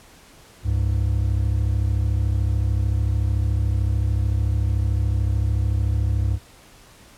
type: tone pair together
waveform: triangle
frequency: 68.2 / 101.79 Hz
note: C#2 / G#2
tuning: -28 / -34 cents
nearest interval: perfect fifth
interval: 694 cents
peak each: -19 dBFS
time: 0.63-6.39 s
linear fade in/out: 50 ms
effects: pink hiss -49 dBFS RMS until 7.17 s + low-pass 12000 Hz 12 dB/octave